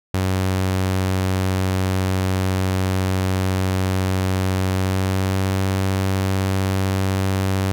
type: tone with pitch glide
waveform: sawtooth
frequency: 94 to 95.75 Hz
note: F#2 to G2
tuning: +28 to -40 cents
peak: -14 dBFS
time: 0.14-7.72 s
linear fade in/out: 0 ms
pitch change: +32 cents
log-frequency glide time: 4.67-5.51 s
effects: none